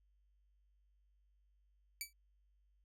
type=tone with exponential decay; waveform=10% pulse; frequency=2300 Hz; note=D7; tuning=37 cents flat; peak=-28 dBFS; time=2.01-2.13 s; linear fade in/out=1 ms; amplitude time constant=24 ms; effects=added 50 Hz sine -70 dBFS peak until 2.84 s